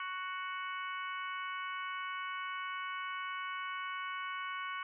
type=harmonic tone; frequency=370.9 Hz; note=F#4; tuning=4 cents sharp; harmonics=3 / 4 / 5 / 6 / 7 / 8; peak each=-40 / -43 / -52 / -45 / -57 / -49 dBFS; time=0-4.83 s; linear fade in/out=2 ms; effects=none